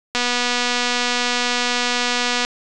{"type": "click train", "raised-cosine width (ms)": 0.2, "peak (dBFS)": -3, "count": 562, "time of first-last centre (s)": [0.15, 2.449], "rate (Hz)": 244, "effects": ["resampled to 22050 Hz"]}